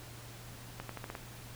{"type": "accelerating click train", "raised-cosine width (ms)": 0.5, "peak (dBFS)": -25, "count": 6, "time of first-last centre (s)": [0.8, 1.152], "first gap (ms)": 93, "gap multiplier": 0.86, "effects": ["added 118 Hz sine -50 dBFS peak until 1.55 s", "pink hiss -51 dBFS RMS until 1.55 s"]}